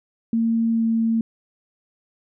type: tone with pitch glide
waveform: sine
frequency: 228.1 to 226.5 Hz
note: A#3 to A#3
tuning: -37 to -50 cents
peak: -17 dBFS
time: 0.33-1.21 s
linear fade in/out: 2 ms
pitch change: -13 cents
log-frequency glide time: 0.73-0.83 s
effects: none